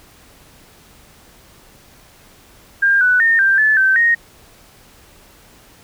sine tone with pitch steps, 1602 / 1488 / 1827 / 1578 / 1736 / 1548 / 1864 Hz, G6 / F#6 / A#6 / G6 / A6 / G6 / A#6, +37 / +9 / -35 / +11 / -24 / -22 / -1 cents, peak -10 dBFS, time 2.82-4.15 s, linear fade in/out 10 ms, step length 190 ms, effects pink hiss -47 dBFS RMS until 5.83 s

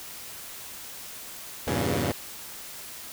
10% pulse chord, E diminished seventh, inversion none, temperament equal with one note detuned, 82.41 / 98 / 119.06 / 138.59 Hz, E2 / G2 / Bb2 / Db3, 0 / 0 / +37 / 0 cents, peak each -22 dBFS, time 1.67-2.12 s, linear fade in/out 5 ms, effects white hiss -41 dBFS RMS until 3.12 s

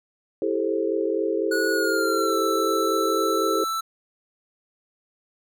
sine chord, A minor seventh, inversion second, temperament just, 330 / 396 / 440 / 528 Hz, E4 / G4 / A4 / C5, +2 / +18 / 0 / +16 cents, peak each -27 / -26 / -26 / -29 dBFS, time 0.42-3.64 s, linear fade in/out 2 ms
square tone with pitch glide, 1461 to 1324.4 Hz, F#6 to E6, -22 to +8 cents, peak -25 dBFS, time 1.51-3.81 s, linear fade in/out 10 ms, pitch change -170 cents, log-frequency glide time 1.71-2.38 s
effects none

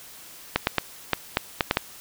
clicks, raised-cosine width 0.3 ms, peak -3 dBFS, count 8, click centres 0.56 / 0.671 / 0.783 / 1.133 / 1.371 / 1.608 / 1.711 / 1.771 s, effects white hiss -45 dBFS RMS until 2 s

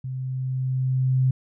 sine tone with level ramp, 130 Hz, C3, 11 cents flat, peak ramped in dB -28 to -16 dBFS, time 0.04-1.31 s, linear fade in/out 5 ms, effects none

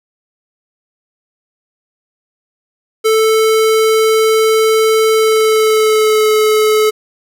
square tone with pitch glide, 440 to 430.4 Hz, A4 to A4, 0 to -38 cents, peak -9 dBFS, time 3.04-6.91 s, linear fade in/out 20 ms, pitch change -38 cents, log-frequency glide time 5.13-6.3 s, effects none

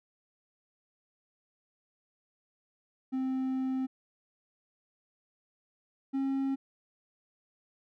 triangle tone pair in turn, 261.6 / 270.5 Hz, C4 / C#4, 0 / -42 cents, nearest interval minor second, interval 58 cents, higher second, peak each -27 / -26 dBFS, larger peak second, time 3.12-3.87 / 6.13-6.56 s, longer first, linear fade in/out 20 ms, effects none

